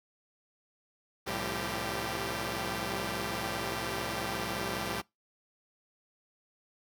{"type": "tone cluster", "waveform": "5% pulse", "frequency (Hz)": [65, 110.9, 171.4, 194.4, 392.9], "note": ["C2", "A2", "F3", "G3", "G4"], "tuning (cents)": [-11, 14, -32, -14, 4], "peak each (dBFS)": [-29, -27, -28, -30, -27], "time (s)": [1.26, 5.02], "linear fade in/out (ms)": 20, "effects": ["noise-tail reverb RT60 0.2 s tail -24 dB re dry"]}